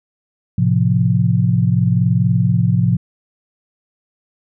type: chord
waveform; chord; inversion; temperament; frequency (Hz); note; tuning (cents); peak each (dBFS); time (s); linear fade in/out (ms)
sine; F major; first; equal; 110 / 130.81 / 174.61; A2 / C3 / F3; 0 / 0 / 0; -16; 0.58-2.97; 5
effects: none